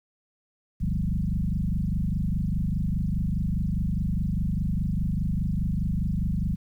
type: tone with frequency modulation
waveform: sine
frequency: 110.4 Hz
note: A2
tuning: 6 cents sharp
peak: -23 dBFS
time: 0.8-6.56 s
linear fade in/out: 20 ms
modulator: 24.9 Hz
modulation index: 3.6
effects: 10-bit